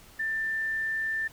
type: tone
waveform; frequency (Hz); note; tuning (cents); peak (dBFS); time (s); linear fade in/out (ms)
sine; 1780; A6; +20; -27; 0.19-1.28; 10
effects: pink hiss -53 dBFS RMS until 1.32 s

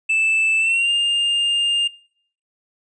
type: tone with pitch glide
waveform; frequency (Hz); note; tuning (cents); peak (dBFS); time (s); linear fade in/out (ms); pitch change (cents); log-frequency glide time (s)
triangle; 2637 to 2810; E7 to F7; 0 to +10; -14; 0.09-1.88; 10; +110; 0.59-0.91
effects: noise-tail reverb RT60 0.6 s tail -24 dB re dry + resampled to 22050 Hz

